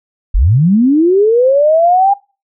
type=linear sweep; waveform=sine; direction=up; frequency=32.7 to 810 Hz; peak=-6 dBFS; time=0.34-2.14 s; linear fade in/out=10 ms; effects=noise-tail reverb RT60 0.3 s tail -22 dB re dry